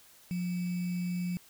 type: tone with sample-and-hold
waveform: sine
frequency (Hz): 177.8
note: F3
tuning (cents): +31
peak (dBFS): -30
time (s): 0.31-1.37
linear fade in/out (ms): 0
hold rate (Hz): 2450
effects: white hiss -58 dBFS RMS until 1.49 s